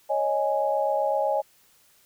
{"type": "chord", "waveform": "sine", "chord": "C# suspended second", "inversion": "none", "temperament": "equal", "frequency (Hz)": [554.4, 622.3, 830.6], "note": ["C#5", "D#5", "G#5"], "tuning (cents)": [0, 0, 0], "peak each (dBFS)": -26, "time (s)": [0.09, 1.42], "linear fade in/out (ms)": 20, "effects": ["white hiss -60 dBFS RMS until 2.05 s"]}